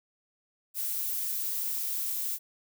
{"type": "noise", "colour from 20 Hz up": "violet", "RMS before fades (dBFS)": -32, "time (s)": [0.74, 2.39], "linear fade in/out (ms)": 50, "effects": []}